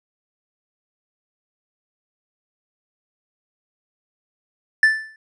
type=tone with exponential decay; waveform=triangle; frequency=1760 Hz; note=A6; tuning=in tune; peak=-6 dBFS; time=4.83-5.16 s; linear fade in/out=2 ms; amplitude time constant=70 ms; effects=resampled to 22050 Hz